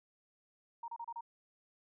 sine tone bursts, 932.3 Hz, A#5, in tune, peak -40 dBFS, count 5, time 0.83-1.209 s, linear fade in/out 5 ms, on 51 ms, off 31 ms, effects none

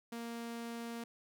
sawtooth tone, 233.1 Hz, A#3, in tune, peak -37 dBFS, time 0.12-1.04 s, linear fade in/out 5 ms, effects none

